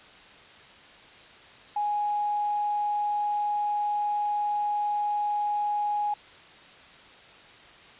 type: tone with tanh clipping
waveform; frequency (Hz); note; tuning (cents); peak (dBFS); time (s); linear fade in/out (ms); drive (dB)
triangle; 830.6; G#5; 0; -24; 1.76-6.14; 5; 2
effects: white hiss -50 dBFS RMS until 7.99 s + resampled to 8000 Hz